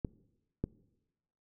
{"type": "clicks", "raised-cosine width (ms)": 3, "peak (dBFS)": -19, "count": 2, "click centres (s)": [0.048, 0.64], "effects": ["noise-tail reverb RT60 1.0 s tail -22 dB re dry"]}